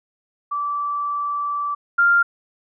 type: tone pair in turn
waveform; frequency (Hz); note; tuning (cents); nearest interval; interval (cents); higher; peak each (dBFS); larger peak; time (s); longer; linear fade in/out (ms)
sine; 1161 / 1395.4; D6 / F6; -20 / -2; minor third; 318; second; -21 / -12; second; 0.51-1.75 / 1.98-2.23; first; 10
effects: none